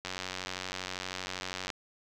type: click train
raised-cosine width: 0.2 ms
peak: -18 dBFS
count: 154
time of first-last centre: 0.05-1.702 s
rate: 92.6 Hz
effects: none